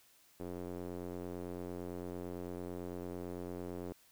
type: tone with band-pass filter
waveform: square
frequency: 44.47 Hz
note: F1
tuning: 32 cents sharp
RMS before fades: -43 dBFS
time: 0.4-3.93 s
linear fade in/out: 0 ms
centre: 390 Hz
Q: 1.5
effects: white hiss -66 dBFS RMS until 4.11 s